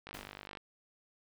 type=click train; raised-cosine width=0.3 ms; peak=-28 dBFS; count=26; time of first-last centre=0.07-0.572 s; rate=49.8 Hz
type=noise with exponential decay; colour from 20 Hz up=pink; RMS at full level=-45 dBFS; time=0.14-0.47 s; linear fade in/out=5 ms; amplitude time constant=70 ms
effects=none